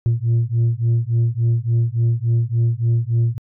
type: beating tone pair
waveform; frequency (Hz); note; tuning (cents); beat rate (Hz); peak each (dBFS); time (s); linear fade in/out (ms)
sine; 114.8 / 118.3; A#2 / A#2; -26 / +26; 3.5; -16; 0.06-3.38; 0
effects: tanh soft clip ceiling -12 dBFS